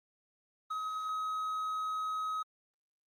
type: tone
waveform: triangle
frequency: 1270 Hz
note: D#6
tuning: 35 cents sharp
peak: -31 dBFS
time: 0.7-2.43 s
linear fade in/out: 10 ms
effects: Opus 24 kbps